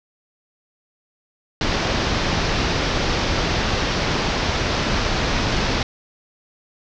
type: low-pass noise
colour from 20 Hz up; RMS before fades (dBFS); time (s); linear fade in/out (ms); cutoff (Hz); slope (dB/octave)
pink; -21; 1.61-5.83; 2; 5800; 48
effects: none